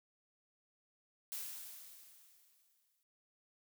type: noise with exponential decay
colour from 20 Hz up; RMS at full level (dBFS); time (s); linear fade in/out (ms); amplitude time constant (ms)
blue; -42; 1.32-3.03; 0; 370
effects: none